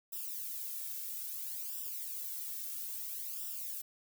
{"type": "noise with flanger", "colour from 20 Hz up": "violet", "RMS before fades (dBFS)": -41, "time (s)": [0.12, 3.82], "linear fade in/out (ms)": 10, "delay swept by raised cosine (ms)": [0.46, 2.06], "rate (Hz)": 0.6, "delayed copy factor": -0.85, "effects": []}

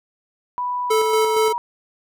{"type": "tone with pitch glide", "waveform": "sine", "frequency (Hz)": [987, 956.1], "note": ["B5", "A#5"], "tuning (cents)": [-1, 44], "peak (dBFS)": -21, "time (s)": [0.58, 1.58], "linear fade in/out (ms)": 0, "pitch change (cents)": -55, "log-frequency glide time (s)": [0.83, 1.33]}
{"type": "tone with tremolo", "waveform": "square", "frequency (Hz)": 437.6, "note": "A4", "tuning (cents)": -9, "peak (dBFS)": -16, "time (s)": [0.9, 1.53], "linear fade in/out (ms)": 10, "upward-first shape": "square", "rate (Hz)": 4.3, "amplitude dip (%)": 35}
{"effects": []}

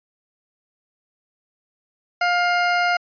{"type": "tone", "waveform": "20% pulse", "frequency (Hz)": 706, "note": "F5", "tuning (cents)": 19, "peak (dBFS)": -12, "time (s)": [2.21, 2.97], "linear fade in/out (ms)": 5, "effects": ["resampled to 11025 Hz"]}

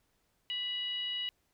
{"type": "tone with frequency modulation", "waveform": "sine", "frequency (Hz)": 2908, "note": "F#7", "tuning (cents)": -31, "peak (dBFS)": -33, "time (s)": [0.5, 1.29], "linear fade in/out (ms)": 0, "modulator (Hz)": 924, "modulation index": 0.48, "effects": ["pink hiss -75 dBFS RMS until 1.53 s"]}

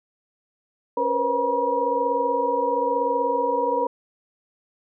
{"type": "tone cluster", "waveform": "sine", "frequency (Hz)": [278.3, 474.4, 495.4, 531, 960], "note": ["C#4", "A#4", "B4", "C5", "B5"], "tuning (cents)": [7, 30, 5, 25, -49], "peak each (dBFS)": [-32, -26, -26, -29, -23], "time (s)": [0.97, 3.87], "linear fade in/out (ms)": 5, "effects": []}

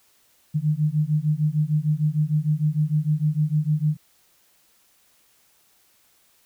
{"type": "beating tone pair", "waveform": "sine", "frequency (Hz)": [148.9, 155.5], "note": ["D3", "D#3"], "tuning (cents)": [24, -1], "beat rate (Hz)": 6.6, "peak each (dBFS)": -22, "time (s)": [0.54, 3.97], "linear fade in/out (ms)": 20, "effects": ["white hiss -61 dBFS RMS until 6.45 s"]}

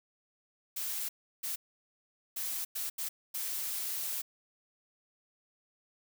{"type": "noise bursts at uneven times", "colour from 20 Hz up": "blue", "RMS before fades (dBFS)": -36, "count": 6, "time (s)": [[0.76, 1.09], [1.43, 1.56], [2.36, 2.65], [2.75, 2.9], [2.98, 3.09], [3.34, 4.22]], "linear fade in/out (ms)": 10, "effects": []}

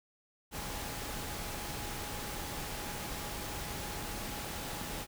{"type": "tone in noise", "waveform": "sine", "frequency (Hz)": 830.6, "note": "G#5", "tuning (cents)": 0, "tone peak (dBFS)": -49, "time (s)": [0.51, 5.07], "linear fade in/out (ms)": 50, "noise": "pink", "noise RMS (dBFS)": -40, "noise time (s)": [0.51, 5.07], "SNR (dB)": -12, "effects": []}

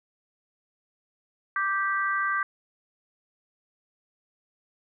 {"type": "chord", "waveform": "sine", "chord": "G major", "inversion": "second", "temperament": "equal with one note detuned", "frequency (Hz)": [1174.7, 1568, 1957.4], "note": ["D6", "G6", "B6"], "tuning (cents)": [0, 0, -16], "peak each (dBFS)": [-27, -27, -33], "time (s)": [1.56, 2.43], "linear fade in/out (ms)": 2, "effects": []}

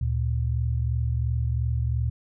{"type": "tone pair together", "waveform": "sine", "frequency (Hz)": [73.65, 116.54], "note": ["D2", "A#2"], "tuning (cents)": [6, 0], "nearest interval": "minor sixth", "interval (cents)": 794, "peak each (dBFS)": -25, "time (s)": [0.01, 2.1], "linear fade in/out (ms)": 5, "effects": []}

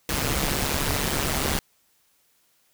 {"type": "noise with amplitude modulation", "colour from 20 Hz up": "pink", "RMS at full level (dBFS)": -22, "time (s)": [0.09, 1.59], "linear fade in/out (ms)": 2, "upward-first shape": "sine", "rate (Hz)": 141, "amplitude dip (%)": 75, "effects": ["white hiss -65 dBFS RMS until 2.73 s"]}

